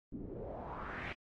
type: noise with low-pass filter sweep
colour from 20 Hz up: pink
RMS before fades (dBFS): -44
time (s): 0.12-1.13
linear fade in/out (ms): 5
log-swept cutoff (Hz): 250 to 2500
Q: 3.6
effects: AAC 32 kbps